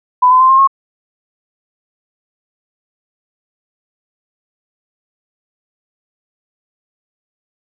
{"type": "tone with pitch steps", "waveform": "sine", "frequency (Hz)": [999, 1020, 1041.4, 1063.3, 1085.6], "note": ["B5", "C6", "C6", "C6", "C#6"], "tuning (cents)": [20, -44, -8, 28, -36], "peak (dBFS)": -5, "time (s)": [0.22, 0.675], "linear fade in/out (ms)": 10, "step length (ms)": 91, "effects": []}